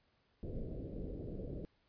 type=low-pass noise; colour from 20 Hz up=pink; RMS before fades=-43 dBFS; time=0.43-1.65 s; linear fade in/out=0 ms; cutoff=560 Hz; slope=48 dB/octave; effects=pink hiss -75 dBFS RMS until 1.88 s + resampled to 11025 Hz